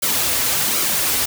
white noise with flanger, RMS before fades -19 dBFS, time 0.02-1.26 s, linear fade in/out 10 ms, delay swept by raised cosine 1.1 to 5.7 ms, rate 1.3 Hz, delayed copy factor -0.6, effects none

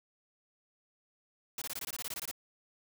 white noise bursts, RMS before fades -39 dBFS, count 13, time 1.58-2.313 s, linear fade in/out 2 ms, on 37 ms, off 21 ms, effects none

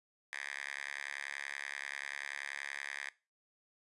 5% pulse tone with high-pass filter, 70.4 Hz, C#2, 27 cents sharp, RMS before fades -43 dBFS, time 0.33-3.09 s, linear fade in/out 0 ms, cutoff 1700 Hz, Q 5, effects noise-tail reverb RT60 0.3 s tail -20 dB re dry + resampled to 24000 Hz

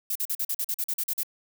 violet noise bursts, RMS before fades -28 dBFS, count 12, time 0.1-1.233 s, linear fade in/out 5 ms, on 55 ms, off 43 ms, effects none

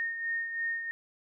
sine beating tone pair, 1840 / 1843 Hz, A#6 / A#6, -23 / -20 cents, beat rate 3 Hz, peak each -31 / -40 dBFS, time 0-0.91 s, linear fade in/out 0 ms, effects none

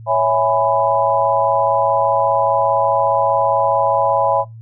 sine chord, C# minor seventh, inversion none, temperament equal with one note detuned, 554.4 / 659.3 / 830.6 / 995.8 Hz, C#5 / E5 / G#5 / B5, 0 / 0 / 0 / +14 cents, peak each -18 dBFS, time 0.06-4.45 s, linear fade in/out 50 ms, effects noise-tail reverb RT60 0.2 s tail -24 dB re dry + added 113 Hz sine -33 dBFS peak until 4.61 s

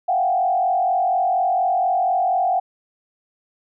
sine tone with frequency modulation, 737 Hz, F#5, 7 cents flat, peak -16 dBFS, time 0.08-2.6 s, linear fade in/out 10 ms, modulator 44.2 Hz, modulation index 1.1, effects none

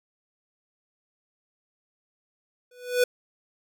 square tone with exponential growth, 493.9 Hz, B4, in tune, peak -16 dBFS, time 2.71-3.04 s, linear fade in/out 5 ms, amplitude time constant 71 ms, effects none

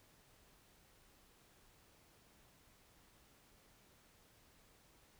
silence, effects pink hiss -68 dBFS RMS until 5.19 s

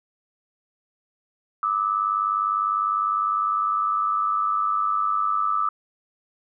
sine tone pair together, 1190.1 / 1290 Hz, D6 / E6, +23 / -38 cents, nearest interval minor second, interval 139 cents, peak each -23 dBFS, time 1.63-5.69 s, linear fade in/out 2 ms, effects none

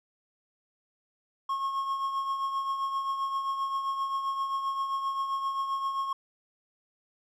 triangle tone with tremolo, 1087 Hz, C#6, 34 cents flat, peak -24 dBFS, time 1.49-6.13 s, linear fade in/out 5 ms, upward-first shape triangle, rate 7.6 Hz, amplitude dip 55%, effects none

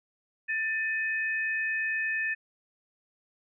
sine tone pair together, 1775.7 / 2525 Hz, A6 / D#7, +15 / +25 cents, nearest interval tritone, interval 610 cents, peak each -28 / -33 dBFS, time 0.48-2.35 s, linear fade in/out 20 ms, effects none

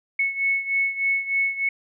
sine beating tone pair, 2202 / 2205.3 Hz, C#7 / C#7, -12 / -10 cents, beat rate 3.3 Hz, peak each -22 / -26 dBFS, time 0.19-1.69 s, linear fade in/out 5 ms, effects none

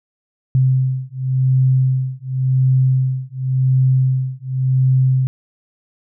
sine beating tone pair, 130 / 130.91 Hz, C3 / C3, -11 / +1 cents, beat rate 0.91 Hz, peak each -16 dBFS, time 0.55-5.27 s, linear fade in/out 0 ms, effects none

